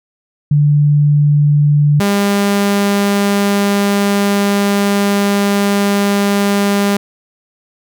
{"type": "tone pair in turn", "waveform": ["sine", "sawtooth"], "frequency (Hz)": [146.83, 201.3], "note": ["D3", "G3"], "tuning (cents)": [0, 46], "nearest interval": "perfect fourth", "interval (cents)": 546, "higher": "second", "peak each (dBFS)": -7, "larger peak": "neither", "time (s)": [[0.51, 2], [2, 6.97]], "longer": "second", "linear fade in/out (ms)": 5, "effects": []}